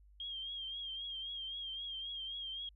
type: tone with vibrato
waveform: sine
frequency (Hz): 3221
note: G7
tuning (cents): +46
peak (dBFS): -40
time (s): 0.2-2.69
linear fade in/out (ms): 2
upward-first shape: triangle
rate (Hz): 3.8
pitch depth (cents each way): 66
effects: added 50 Hz sine -59 dBFS peak until 2.75 s